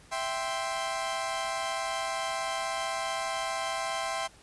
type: chord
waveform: sawtooth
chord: C major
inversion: first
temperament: equal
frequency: 659.3 / 784 / 1046.5 Hz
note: E5 / G5 / C6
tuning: 0 / 0 / 0 cents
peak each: -31 dBFS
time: 0.11-4.28 s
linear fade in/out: 20 ms
effects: pink hiss -56 dBFS RMS until 4.42 s + resampled to 24000 Hz